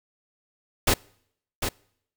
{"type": "noise with echo", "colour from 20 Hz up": "pink", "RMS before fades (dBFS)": -20, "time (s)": [0.87, 0.94], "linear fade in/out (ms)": 5, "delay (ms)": 750, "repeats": 1, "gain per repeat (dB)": -7, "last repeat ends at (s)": 1.69, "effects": ["noise-tail reverb RT60 0.7 s tail -26 dB re dry"]}